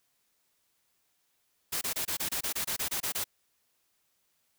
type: noise bursts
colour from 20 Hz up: white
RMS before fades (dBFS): -32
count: 13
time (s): 1.72-3.242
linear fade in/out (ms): 10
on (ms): 94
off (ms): 25
effects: white hiss -74 dBFS RMS until 4.58 s